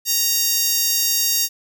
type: tone with high-pass filter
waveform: 10% pulse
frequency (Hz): 933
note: A#5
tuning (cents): +1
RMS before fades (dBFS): -19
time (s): 0.05-1.49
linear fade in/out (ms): 50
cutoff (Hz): 7300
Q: 1.1
effects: none